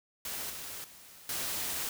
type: noise with level steps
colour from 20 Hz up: white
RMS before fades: -38 / -42 / -53 / -35 dBFS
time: 0.25-1.89 s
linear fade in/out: 2 ms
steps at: 0.5 / 0.84 / 1.29 s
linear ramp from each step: 2 ms
effects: none